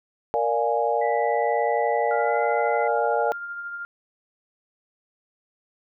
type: chord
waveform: sine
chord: Bb dominant seventh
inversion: none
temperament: equal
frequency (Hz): 466.2 / 587.3 / 698.5 / 830.6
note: Bb4 / D5 / F5 / Ab5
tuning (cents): 0 / 0 / 0 / 0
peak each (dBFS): -25 / -26 / -26 / -25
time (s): 0.34-3.32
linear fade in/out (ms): 0
type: tone with pitch glide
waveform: sine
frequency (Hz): 1975.5 to 2039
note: B6 to C7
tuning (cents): 0 to -45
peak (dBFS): -33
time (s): 1.01-2.88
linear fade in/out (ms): 10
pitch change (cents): +55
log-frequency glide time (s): 2.18-2.4
type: tone with tremolo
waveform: sine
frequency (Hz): 1400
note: F6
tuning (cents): +4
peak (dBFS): -29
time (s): 2.11-3.85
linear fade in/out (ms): 0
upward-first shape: triangle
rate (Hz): 13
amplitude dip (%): 40
effects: none